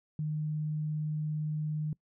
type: tone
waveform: sine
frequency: 152.9 Hz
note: D#3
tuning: 30 cents flat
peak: -30 dBFS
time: 0.19-1.93 s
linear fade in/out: 2 ms
effects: noise-tail reverb RT60 0.1 s tail -23 dB re dry